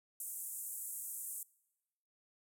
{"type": "band-pass noise", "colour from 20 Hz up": "pink", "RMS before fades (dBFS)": -44, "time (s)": [0.2, 1.43], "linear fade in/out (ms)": 2, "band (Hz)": [7700, 15000], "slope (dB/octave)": 48, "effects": ["noise-tail reverb RT60 1.0 s tail -24 dB re dry"]}